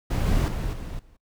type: noise with level steps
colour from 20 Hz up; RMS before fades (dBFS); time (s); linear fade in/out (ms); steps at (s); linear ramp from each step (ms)
brown; -23 / -21 / -28 / -34 / -53; 0.1-1.17; 10; 0.26 / 0.48 / 0.73 / 0.99; 2
effects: noise-tail reverb RT60 0.1 s tail -25 dB re dry